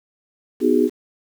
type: chord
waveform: sine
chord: G# minor seventh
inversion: first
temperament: just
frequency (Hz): 249.2 / 311.5 / 373.8 / 415.3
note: B3 / D#4 / F#4 / G#4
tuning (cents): +16 / +2 / +18 / 0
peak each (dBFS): -19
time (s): 0.6-0.9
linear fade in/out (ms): 50
effects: 7-bit